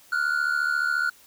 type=tone pair together; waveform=triangle; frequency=1401 / 1475.3 Hz; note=F6 / F#6; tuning=+5 / -5 cents; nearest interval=minor second; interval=90 cents; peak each=-23 dBFS; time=0.12-1.1 s; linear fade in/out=5 ms; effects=white hiss -54 dBFS RMS until 1.26 s